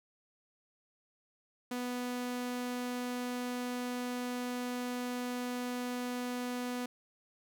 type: tone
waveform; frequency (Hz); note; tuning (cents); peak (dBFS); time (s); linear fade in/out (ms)
sawtooth; 246.9; B3; 0; -31; 1.71-6.86; 5
effects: none